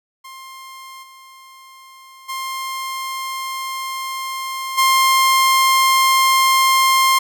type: tone with level steps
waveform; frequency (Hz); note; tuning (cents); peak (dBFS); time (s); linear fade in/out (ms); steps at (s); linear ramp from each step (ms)
sawtooth; 1058; C6; +19; -31 / -37 / -20 / -8; 0.24-7.19; 10; 1.02 / 2.28 / 4.77; 20
effects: none